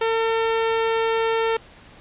sawtooth tone, 451.7 Hz, A4, 45 cents sharp, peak -15 dBFS, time 0.01-1.57 s, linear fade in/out 5 ms, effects pink hiss -47 dBFS RMS until 2 s + resampled to 8000 Hz

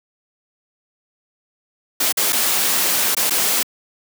white noise with dropouts, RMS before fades -18 dBFS, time 2-3.63 s, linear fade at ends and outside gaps 5 ms, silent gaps 2.124-2.171 / 2.324-2.328 / 3.149-3.167 / 3.298-3.306 s, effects high-pass 200 Hz 12 dB/octave

